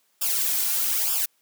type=noise with flanger; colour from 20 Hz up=blue; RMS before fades=-24 dBFS; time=0.21-1.26 s; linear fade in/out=10 ms; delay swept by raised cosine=0.48 to 3.18 ms; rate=1.1 Hz; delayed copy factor=-0.9; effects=white hiss -67 dBFS RMS until 1.41 s + high-pass 200 Hz 12 dB/octave